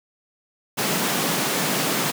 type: high-pass noise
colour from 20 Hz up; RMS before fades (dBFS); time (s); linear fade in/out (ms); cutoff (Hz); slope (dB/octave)
pink; -23; 0.77-2.12; 20; 140; 48
effects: none